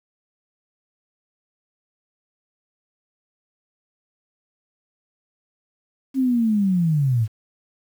sine linear sweep, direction down, 270.9 to 103.83 Hz, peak -16 dBFS, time 6.14-7.28 s, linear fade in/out 50 ms, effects 8-bit

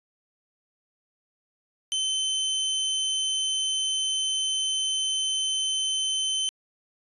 sawtooth tone, 3072 Hz, G7, 36 cents flat, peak -21 dBFS, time 1.92-6.49 s, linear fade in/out 0 ms, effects resampled to 24000 Hz

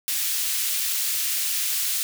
white high-pass noise, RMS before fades -25 dBFS, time 0.08-2.03 s, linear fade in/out 0 ms, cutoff 2400 Hz, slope 12 dB/octave, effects none

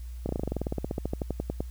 slowing click train, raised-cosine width 2 ms, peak -16 dBFS, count 23, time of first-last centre 0.26-1.605 s, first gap 31 ms, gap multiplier 1.06, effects added 60 Hz sine -36 dBFS peak until 1.7 s + white hiss -59 dBFS RMS until 1.7 s

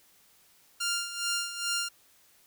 10% pulse tone with tremolo, 1396.9 Hz, F6, in tune, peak -19 dBFS, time 0.8-1.89 s, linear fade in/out 10 ms, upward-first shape sine, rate 2.4 Hz, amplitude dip 70%, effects white hiss -62 dBFS RMS until 2.46 s

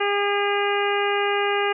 harmonic tone, 405.7 Hz, G#4, 41 cents flat, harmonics 1 / 2 / 3 / 4 / 5 / 6 / 7, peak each -23 / -26 / -28 / -29 / -30 / -31 / -31 dBFS, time 0-1.73 s, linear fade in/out 10 ms, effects none

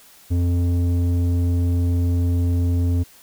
square tone with low-pass filter, 87.31 Hz, F2, in tune, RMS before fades -19 dBFS, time 0.3-3.04 s, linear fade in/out 20 ms, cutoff 290 Hz, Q 0.97, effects white hiss -49 dBFS RMS until 3.22 s

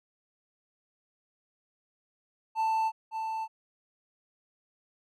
triangle tone with echo, 886 Hz, A5, 12 cents sharp, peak -23 dBFS, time 2.55-2.92 s, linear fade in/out 50 ms, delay 560 ms, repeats 1, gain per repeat -6 dB, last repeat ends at 3.48 s, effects none

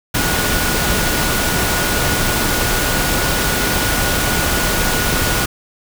sine tone in noise, 1454 Hz, F#6, 31 cents flat, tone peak -24 dBFS, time 0.14-5.46 s, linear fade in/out 10 ms, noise pink, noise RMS -17 dBFS, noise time 0.14-5.46 s, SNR -10 dB, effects none

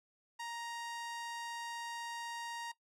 sawtooth tone, 936 Hz, A#5, 7 cents sharp, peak -37 dBFS, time 0.39-2.72 s, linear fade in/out 10 ms, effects noise-tail reverb RT60 0.1 s tail -17 dB re dry + low-pass 10000 Hz 12 dB/octave

